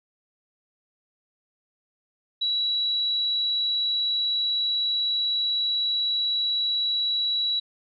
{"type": "tone", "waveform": "sine", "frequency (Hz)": 3912, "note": "B7", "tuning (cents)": -17, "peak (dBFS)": -22, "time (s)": [2.41, 7.6], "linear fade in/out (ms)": 10, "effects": []}